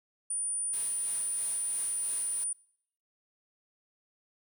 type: tone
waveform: sine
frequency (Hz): 9397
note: D9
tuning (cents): 0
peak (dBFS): -30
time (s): 0.3-2.53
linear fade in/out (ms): 5
type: noise with tremolo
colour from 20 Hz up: white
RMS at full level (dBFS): -46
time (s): 0.73-2.44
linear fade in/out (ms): 5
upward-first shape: sine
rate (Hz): 3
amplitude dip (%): 45
effects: noise-tail reverb RT60 0.7 s tail -24 dB re dry